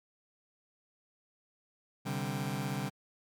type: chord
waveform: sawtooth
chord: C suspended second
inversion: none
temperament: just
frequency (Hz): 130.81 / 147.16 / 196.22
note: C3 / D3 / G3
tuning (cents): 0 / +4 / +2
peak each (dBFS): -33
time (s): 2.05-2.9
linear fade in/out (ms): 20
effects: MP3 96 kbps